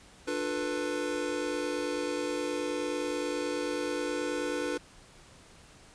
square chord, B half-diminished seventh, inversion first, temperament just, 296.3 / 355.6 / 444.5 / 493.9 Hz, D4 / F4 / A4 / B4, +15 / +31 / +18 / 0 cents, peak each -36 / -38 / -39 / -35 dBFS, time 0.27-4.78 s, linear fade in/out 10 ms, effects pink hiss -55 dBFS RMS until 5.94 s + resampled to 22050 Hz

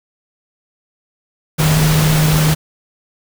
sine tone in noise, 154.9 Hz, D#3, 7 cents flat, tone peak -11 dBFS, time 1.58-2.55 s, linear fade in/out 20 ms, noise pink, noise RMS -18 dBFS, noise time 1.58-2.55 s, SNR +4 dB, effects none

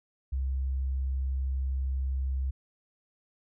sine tone, 66.2 Hz, C2, 21 cents sharp, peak -27 dBFS, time 0.32-2.51 s, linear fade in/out 10 ms, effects none

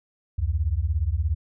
sine beating tone pair, 69.3 / 86.3 Hz, C#2 / F2, 0 / -20 cents, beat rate 17 Hz, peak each -24 dBFS, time 0.38-1.35 s, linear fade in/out 10 ms, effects none

